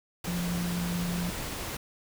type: tone in noise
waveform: sine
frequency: 174.61 Hz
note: F3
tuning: in tune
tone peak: -29 dBFS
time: 0.27-1.3 s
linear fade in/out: 5 ms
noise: pink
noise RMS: -36 dBFS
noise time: 0.24-1.77 s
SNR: +4 dB
effects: none